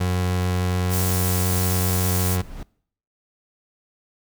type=tone; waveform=30% pulse; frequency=90.7 Hz; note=F#2; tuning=34 cents flat; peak=-17 dBFS; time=0-2.42 s; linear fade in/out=10 ms
type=high-pass noise; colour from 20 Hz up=white; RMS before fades=-27 dBFS; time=0.89-2.38 s; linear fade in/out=50 ms; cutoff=5300 Hz; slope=12 dB/octave
type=noise with exponential growth; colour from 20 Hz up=brown; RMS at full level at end=-31 dBFS; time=1.94-2.63 s; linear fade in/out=2 ms; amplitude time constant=150 ms
effects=noise-tail reverb RT60 0.6 s tail -23 dB re dry